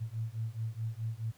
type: beating tone pair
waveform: sine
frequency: 110 / 114.7 Hz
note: A2 / A#2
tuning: 0 / -28 cents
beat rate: 4.7 Hz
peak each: -37 / -37 dBFS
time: 0-1.32 s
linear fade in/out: 20 ms
effects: pink hiss -63 dBFS RMS until 1.37 s